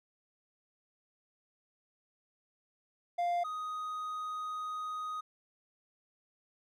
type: tone pair in turn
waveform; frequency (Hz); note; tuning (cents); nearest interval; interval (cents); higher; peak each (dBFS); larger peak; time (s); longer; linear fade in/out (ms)
triangle; 698.5 / 1248.5; F5 / D#6; 0 / +6; minor seventh; 1006; second; -27 / -34; first; 3.18-3.44 / 3.44-5.21; second; 10
effects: none